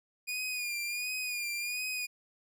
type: tone with vibrato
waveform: sawtooth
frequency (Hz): 2442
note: D#7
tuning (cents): -33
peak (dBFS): -30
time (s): 0.27-2.07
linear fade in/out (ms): 20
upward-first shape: sine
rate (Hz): 1.4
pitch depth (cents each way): 51
effects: none